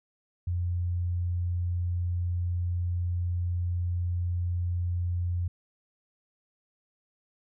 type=tone; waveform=sine; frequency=88 Hz; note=F2; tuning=14 cents sharp; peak=-26 dBFS; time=0.47-5.48 s; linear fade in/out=5 ms; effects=none